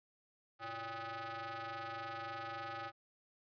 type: ring-modulated tone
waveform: sawtooth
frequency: 231.5 Hz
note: A#3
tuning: 12 cents flat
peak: -35 dBFS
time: 0.59-2.92 s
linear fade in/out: 50 ms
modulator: 1030 Hz
effects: resampled to 11025 Hz